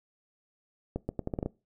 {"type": "accelerating click train", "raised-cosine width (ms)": 2, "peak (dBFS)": -18, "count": 8, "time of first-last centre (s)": [0.96, 1.46], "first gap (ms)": 130, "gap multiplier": 0.79, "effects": ["noise-tail reverb RT60 0.3 s tail -22 dB re dry"]}